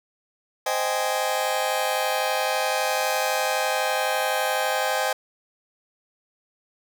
sawtooth chord, Ab major seventh, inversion first, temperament just, 519.1 / 623 / 778.7 / 830.6 Hz, C5 / Eb5 / G5 / Ab5, -14 / +2 / -12 / 0 cents, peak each -24 dBFS, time 0.66-5.13 s, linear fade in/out 5 ms, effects none

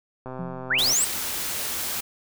click train, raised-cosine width 1 ms, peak -22 dBFS, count 87, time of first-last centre 0.26-0.927 s, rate 129 Hz
sine tone with exponential decay, 174.61 Hz, F3, in tune, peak -28 dBFS, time 0.39-0.95 s, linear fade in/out 5 ms, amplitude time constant 120 ms
sine linear sweep, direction up, 1239 to 8460 Hz, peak -19 dBFS, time 0.7-1.05 s, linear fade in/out 10 ms
white noise, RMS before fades -29 dBFS, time 0.78-2.01 s, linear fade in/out 10 ms
effects none

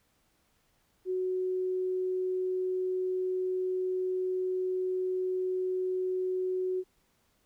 sine tone, 370 Hz, F#4, in tune, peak -28 dBFS, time 1.05-6.84 s, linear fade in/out 50 ms, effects pink hiss -71 dBFS RMS until 7.45 s

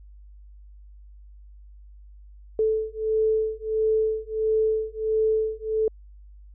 sine beating tone pair, 436.9 / 438.4 Hz, A4 / A4, -12 / -6 cents, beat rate 1.5 Hz, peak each -24 dBFS, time 2.59-5.88 s, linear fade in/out 2 ms, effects added 50 Hz sine -44 dBFS peak until 6.54 s

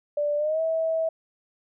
sine tone with pitch glide, 587.3 to 647.9 Hz, D5 to E5, 0 to -30 cents, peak -22 dBFS, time 0.17-1.09 s, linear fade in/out 5 ms, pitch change +170 cents, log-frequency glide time 0.37-0.61 s, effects none

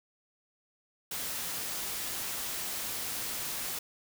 white noise, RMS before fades -36 dBFS, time 1.11-3.79 s, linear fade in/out 5 ms, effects none

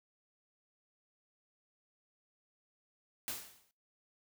white noise with exponential decay, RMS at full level -37 dBFS, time 3.28-3.71 s, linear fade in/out 0 ms, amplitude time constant 92 ms, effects noise-tail reverb RT60 0.3 s tail -21 dB re dry

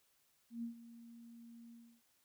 sine tone with ADSR envelope, 233.1 Hz, A#3, in tune, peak -38 dBFS, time 0.5-2.02 s, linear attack 130 ms, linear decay 110 ms, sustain -15 dB, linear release 300 ms, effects white hiss -75 dBFS RMS until 2.24 s

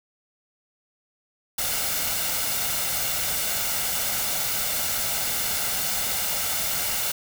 white noise with comb filter, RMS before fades -26 dBFS, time 1.58-7.12 s, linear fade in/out 5 ms, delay 1.4 ms, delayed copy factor +0.5, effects none

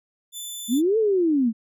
15% pulse tone, 3514 Hz, A7, 3 cents flat, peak -25 dBFS, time 0.32-0.82 s, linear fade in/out 50 ms
sine linear two-way sweep, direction up then down, 212.2 to 454.3 to 212.2 Hz, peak -17 dBFS, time 0.68-1.53 s, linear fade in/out 50 ms, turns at 0.98 s
effects none

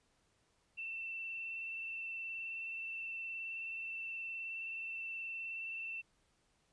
sine tone with vibrato, 2680 Hz, E7, 28 cents sharp, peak -40 dBFS, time 0.77-6.02 s, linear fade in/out 20 ms, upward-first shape sine, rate 19 Hz, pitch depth 21 cents each way, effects pink hiss -75 dBFS RMS until 6.72 s + resampled to 22050 Hz

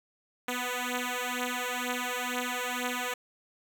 5% pulse beating tone pair, 246.9 / 249 Hz, B3 / B3, 0 / +14 cents, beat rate 2.1 Hz, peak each -22 dBFS, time 0.48-3.14 s, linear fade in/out 5 ms, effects none

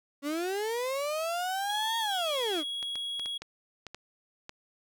35% pulse linear two-way sweep, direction up then down, 275.5 to 924 to 275.5 Hz, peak -28 dBFS, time 0.22-2.64 s, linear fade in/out 50 ms, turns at 1.98 s
triangle tone, 3322 Hz, G#7, in tune, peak -31 dBFS, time 1.69-3.38 s, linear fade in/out 10 ms
clicks, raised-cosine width 0.2 ms, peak -24 dBFS, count 8, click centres 2.828 / 2.956 / 3.196 / 3.259 / 3.42 / 3.867 / 3.946 / 4.494 s
effects none

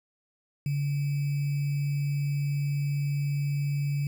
sine tone with sample-and-hold, 142.7 Hz, D3, 49 cents flat, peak -25 dBFS, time 0.66-4.07 s, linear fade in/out 2 ms, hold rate 2450 Hz, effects none

